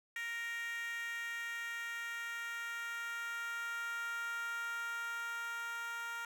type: tone with high-pass filter sweep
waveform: 10% pulse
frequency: 466.2 Hz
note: A#4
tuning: in tune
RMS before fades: -41 dBFS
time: 0.16-6.25 s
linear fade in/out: 2 ms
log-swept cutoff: 1900 to 1200 Hz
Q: 4.6
effects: none